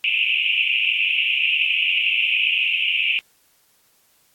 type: band-pass noise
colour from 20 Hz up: white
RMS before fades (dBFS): -20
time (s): 0.04-3.19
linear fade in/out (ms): 0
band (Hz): 2400 to 2900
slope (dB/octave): 96
effects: white hiss -60 dBFS RMS until 4.34 s + AAC 64 kbps